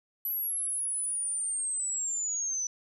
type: linear sweep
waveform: sine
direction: down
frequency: 11840 to 5950 Hz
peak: -29 dBFS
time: 0.25-2.67 s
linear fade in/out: 2 ms
effects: none